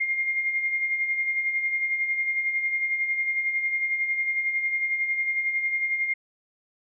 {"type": "tone with tremolo", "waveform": "sine", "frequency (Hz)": 2121, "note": "C7", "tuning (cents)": 23, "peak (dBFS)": -21, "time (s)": [0, 6.14], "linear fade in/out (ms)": 10, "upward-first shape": "sine", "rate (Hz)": 11, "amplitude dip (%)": 50, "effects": []}